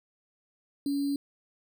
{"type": "tone with sample-and-hold", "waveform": "sine", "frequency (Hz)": 281.9, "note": "C#4", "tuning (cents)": 29, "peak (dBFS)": -26, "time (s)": [0.86, 1.16], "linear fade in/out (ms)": 2, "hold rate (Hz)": 4410, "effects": []}